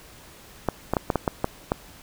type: clicks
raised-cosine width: 1 ms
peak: -7 dBFS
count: 8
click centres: 0.687 / 0.936 / 0.968 / 1.102 / 1.157 / 1.278 / 1.444 / 1.719 s
effects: pink hiss -48 dBFS RMS until 2.02 s